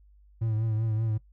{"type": "tone with vibrato", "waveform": "triangle", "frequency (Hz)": 110.5, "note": "A2", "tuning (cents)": 8, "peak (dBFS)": -23, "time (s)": [0.41, 1.18], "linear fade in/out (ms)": 10, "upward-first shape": "triangle", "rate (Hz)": 5.2, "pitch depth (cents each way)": 55, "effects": ["noise-tail reverb RT60 0.1 s tail -19 dB re dry", "added 50 Hz sine -54 dBFS peak until 1.32 s"]}